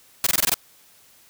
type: noise bursts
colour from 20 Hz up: white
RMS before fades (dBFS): -19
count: 7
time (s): 0.24-0.542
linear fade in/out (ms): 2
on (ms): 26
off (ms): 20
effects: white hiss -54 dBFS RMS until 1.29 s